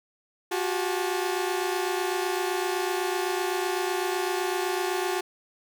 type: tone cluster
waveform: sawtooth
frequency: 360.7 / 388.6 / 864 Hz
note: F#4 / G4 / A5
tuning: -44 / -15 / -32 cents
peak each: -24 / -27 / -30 dBFS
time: 0.51-5.21 s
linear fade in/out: 10 ms
effects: none